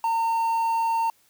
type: tone with quantisation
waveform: triangle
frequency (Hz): 912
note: A#5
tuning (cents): -38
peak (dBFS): -19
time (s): 0.04-1.1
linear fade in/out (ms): 2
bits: 7
effects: white hiss -62 dBFS RMS until 1.29 s